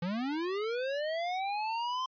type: linear sweep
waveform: square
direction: up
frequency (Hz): 165.2 to 1047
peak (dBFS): -32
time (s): 0.02-2.06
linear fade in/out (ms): 5
effects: resampled to 11025 Hz